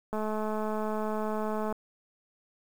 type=click train; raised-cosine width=1 ms; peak=-20 dBFS; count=344; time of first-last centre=0.13-1.725 s; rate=215 Hz; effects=8-bit